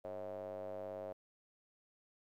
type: tone with band-pass filter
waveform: square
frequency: 49.02 Hz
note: G1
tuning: 1 cent sharp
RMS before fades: -45 dBFS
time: 0.04-1.13 s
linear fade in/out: 10 ms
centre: 590 Hz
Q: 8.3
effects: 13-bit

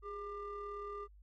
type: ring-modulated tone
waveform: triangle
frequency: 392 Hz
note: G4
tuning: in tune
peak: -36 dBFS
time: 0.02-1.08 s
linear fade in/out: 50 ms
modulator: 803 Hz
effects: added 50 Hz sine -56 dBFS peak until 1.22 s + MP3 48 kbps

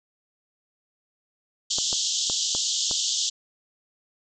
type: band-pass noise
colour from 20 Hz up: white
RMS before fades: -26 dBFS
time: 1.7-3.3 s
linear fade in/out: 10 ms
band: 3000 to 7400 Hz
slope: 96 dB/octave
type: clicks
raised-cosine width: 1 ms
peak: -20 dBFS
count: 5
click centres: 1.785 / 1.929 / 2.299 / 2.55 / 2.912 s
effects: none

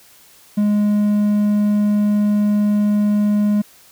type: tone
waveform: triangle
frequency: 207.7 Hz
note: G#3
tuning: in tune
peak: -11 dBFS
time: 0.57-3.62 s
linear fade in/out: 10 ms
effects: white hiss -48 dBFS RMS until 3.91 s

